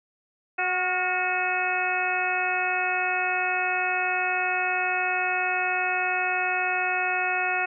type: harmonic tone with a mistuned harmonic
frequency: 367.4 Hz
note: F#4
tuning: 12 cents flat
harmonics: 1 / 2 / 3 / 4 / 5 / 6 / 7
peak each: -36 / -28 / -37 / -29 / -32 / -34 / -28 dBFS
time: 0.58-7.66 s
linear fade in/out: 10 ms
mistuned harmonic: 4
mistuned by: -41 cents
effects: none